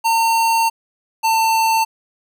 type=tone pair in turn; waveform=square; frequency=910 / 895.4 Hz; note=A#5 / A5; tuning=-42 / +30 cents; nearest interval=unison; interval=28 cents; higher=first; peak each=-14 / -14 dBFS; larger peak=neither; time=0.04-0.7 / 1.23-1.85 s; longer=first; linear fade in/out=20 ms; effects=none